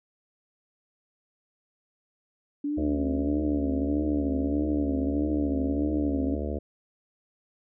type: tone with vibrato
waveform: sine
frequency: 285.5 Hz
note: D4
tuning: 49 cents flat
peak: -26 dBFS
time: 2.64-6.35 s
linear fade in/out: 5 ms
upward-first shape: triangle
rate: 1.6 Hz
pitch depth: 120 cents each way
type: harmonic tone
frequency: 73.42 Hz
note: D2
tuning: in tune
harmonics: 1 / 3 / 4 / 5 / 6 / 7 / 8 / 9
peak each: -31 / -36 / -37 / -38 / -39 / -39 / -40 / -41 dBFS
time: 2.77-6.59 s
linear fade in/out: 10 ms
effects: none